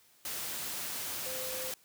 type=tone in noise; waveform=sine; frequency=516 Hz; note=C5; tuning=24 cents flat; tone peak=-41 dBFS; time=1.26-1.71 s; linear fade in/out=2 ms; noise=white; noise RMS=-38 dBFS; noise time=0.25-1.74 s; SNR=-6 dB; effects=white hiss -64 dBFS RMS until 1.84 s + high-pass 60 Hz 12 dB/octave